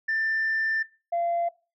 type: tone pair in turn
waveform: sine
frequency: 1781 / 686.3 Hz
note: A6 / F5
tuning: +21 / -30 cents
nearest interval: octave + perfect fourth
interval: 1651 cents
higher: first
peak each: -22 dBFS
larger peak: neither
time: 0.08-0.83 / 1.12-1.49 s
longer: first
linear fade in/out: 10 ms
effects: noise-tail reverb RT60 0.3 s tail -20 dB re dry + tanh soft clip ceiling -20 dBFS